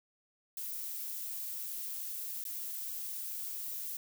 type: noise with dropouts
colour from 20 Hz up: violet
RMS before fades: -40 dBFS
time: 0.57-3.97 s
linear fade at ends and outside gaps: 2 ms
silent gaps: 2.44-2.451 s
effects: none